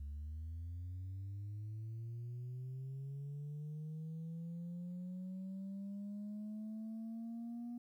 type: linear sweep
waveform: sine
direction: up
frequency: 70.2 to 240.7 Hz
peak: -40 dBFS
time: 0-7.78 s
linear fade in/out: 5 ms
effects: tanh soft clip ceiling -41 dBFS + 13-bit